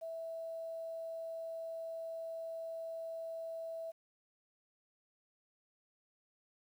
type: tone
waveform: sine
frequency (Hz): 656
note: E5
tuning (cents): -9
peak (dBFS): -40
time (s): 0.01-3.92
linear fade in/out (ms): 20
effects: 11-bit